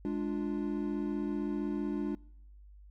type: chord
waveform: triangle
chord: D diminished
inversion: second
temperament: equal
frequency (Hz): 207.7 / 293.7 / 349.2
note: Ab3 / D4 / F4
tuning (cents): 0 / 0 / 0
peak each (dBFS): -34 / -32 / -36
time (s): 0.05-2.15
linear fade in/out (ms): 0
effects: noise-tail reverb RT60 0.8 s tail -25 dB re dry + added 50 Hz sine -51 dBFS peak until 2.9 s